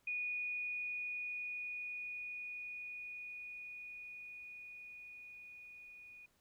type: tone with level ramp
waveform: sine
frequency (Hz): 2462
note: D#7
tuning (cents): -19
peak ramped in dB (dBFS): -36 to -53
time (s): 0.07-6.26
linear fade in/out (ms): 5
effects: pink hiss -75 dBFS RMS until 6.4 s